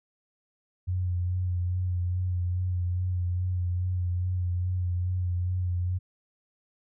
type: tone with vibrato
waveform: sine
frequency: 90 Hz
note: F#2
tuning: 47 cents flat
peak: -25 dBFS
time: 0.87-5.99 s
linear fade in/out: 20 ms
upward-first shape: sine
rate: 2.4 Hz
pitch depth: 29 cents each way
effects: none